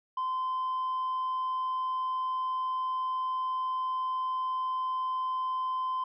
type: tone with tanh clipping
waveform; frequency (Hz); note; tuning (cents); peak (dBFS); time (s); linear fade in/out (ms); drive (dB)
triangle; 1031; C6; -26; -29; 0.17-6.04; 5; 6
effects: none